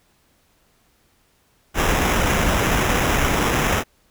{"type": "noise with sample-and-hold", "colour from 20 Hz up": "pink", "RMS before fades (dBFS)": -19, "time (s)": [1.74, 3.84], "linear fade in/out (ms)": 50, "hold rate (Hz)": 4410, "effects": ["pink hiss -61 dBFS RMS until 4.1 s"]}